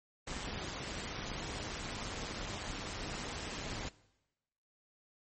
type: noise with amplitude modulation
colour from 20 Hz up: pink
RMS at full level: -38 dBFS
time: 0.27-3.89 s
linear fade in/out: 5 ms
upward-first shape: sine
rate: 201 Hz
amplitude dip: 65%
effects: noise-tail reverb RT60 1.0 s tail -21 dB re dry + MP3 32 kbps